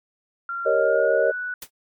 sine tone with pitch glide, 1380 to 1479 Hz, F6 to F#6, -21 to -1 cents, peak -26 dBFS, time 0.49-1.54 s, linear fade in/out 2 ms, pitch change +120 cents, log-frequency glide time 0.68-1.29 s
sine chord, Eb dominant seventh, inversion first, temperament equal, 392 / 466.2 / 554.4 / 622.3 Hz, G4 / Bb4 / Db5 / Eb5, 0 / 0 / 0 / 0 cents, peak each -27 / -22 / -21 / -21 dBFS, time 0.65-1.32 s, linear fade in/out 20 ms
white noise with exponential decay, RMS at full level -29 dBFS, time 1.62-1.7 s, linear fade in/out 5 ms, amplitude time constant 16 ms
effects MP3 96 kbps

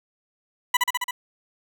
20% pulse tone with echo, 987.8 Hz, B5, in tune, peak -11 dBFS, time 0.74-0.77 s, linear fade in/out 5 ms, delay 68 ms, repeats 5, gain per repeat -2 dB, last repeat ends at 1.11 s, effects none

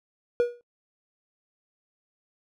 triangle tone with exponential decay, 481 Hz, B4, 46 cents flat, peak -14 dBFS, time 0.4-0.61 s, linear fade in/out 0 ms, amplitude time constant 44 ms, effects noise-tail reverb RT60 0.1 s tail -22 dB re dry

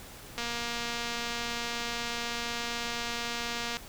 click train, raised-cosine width 0.2 ms, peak -17 dBFS, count 801, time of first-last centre 0.38-3.77 s, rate 236 Hz, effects pink hiss -47 dBFS RMS until 3.88 s

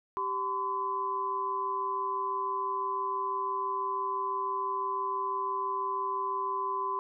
sine tone cluster, 389.5 / 1017 / 1143 Hz, G4 / C6 / D6, -11 / -50 / -47 cents, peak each -38 / -30 / -39 dBFS, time 0.17-6.99 s, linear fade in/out 0 ms, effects none

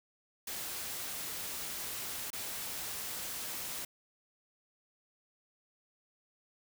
white noise with dropouts, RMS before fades -40 dBFS, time 0.47-3.85 s, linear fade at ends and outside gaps 5 ms, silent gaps 2.304-2.33 s, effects none

